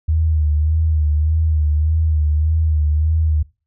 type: tone with vibrato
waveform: sine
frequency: 77.5 Hz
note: D#2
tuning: 6 cents flat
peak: -13 dBFS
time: 0.08-3.43 s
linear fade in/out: 10 ms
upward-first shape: sine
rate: 1.7 Hz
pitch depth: 57 cents each way
effects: noise-tail reverb RT60 0.3 s tail -22 dB re dry